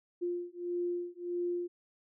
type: beating tone pair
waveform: sine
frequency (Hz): 350.2 / 351.8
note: F4 / F4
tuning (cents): +5 / +13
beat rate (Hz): 1.6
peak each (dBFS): -36 / -36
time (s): 0.21-1.68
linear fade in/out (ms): 20
effects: none